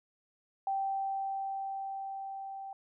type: tone with level ramp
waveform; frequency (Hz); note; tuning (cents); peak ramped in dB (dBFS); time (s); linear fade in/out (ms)
sine; 780; G5; -9; -29 to -40; 0.67-2.73; 2
effects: none